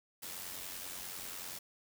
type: noise with amplitude modulation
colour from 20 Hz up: white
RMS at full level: -42 dBFS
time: 0.22-1.59 s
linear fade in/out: 10 ms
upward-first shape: sine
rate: 90.2 Hz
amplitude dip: 50%
effects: none